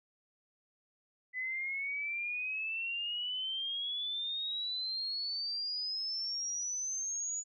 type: exponential sweep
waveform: sine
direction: up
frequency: 2000 to 6910 Hz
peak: -34 dBFS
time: 1.33-7.44 s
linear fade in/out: 50 ms
effects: none